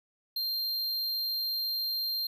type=tone; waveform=square; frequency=4182 Hz; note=C8; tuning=2 cents flat; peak=-30 dBFS; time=0.36-2.27 s; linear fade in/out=5 ms; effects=none